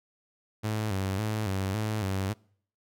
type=tone with vibrato; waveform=sawtooth; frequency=101.9 Hz; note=G#2; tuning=32 cents flat; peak=-24 dBFS; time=0.63-2.34 s; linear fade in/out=20 ms; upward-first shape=square; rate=1.8 Hz; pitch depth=100 cents each way; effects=noise-tail reverb RT60 0.6 s tail -26 dB re dry